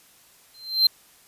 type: tone with exponential growth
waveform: triangle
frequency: 4130 Hz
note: C8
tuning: 23 cents flat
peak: -10 dBFS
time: 0.54-0.87 s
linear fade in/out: 5 ms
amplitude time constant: 71 ms
effects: white hiss -55 dBFS RMS until 1.27 s + resampled to 32000 Hz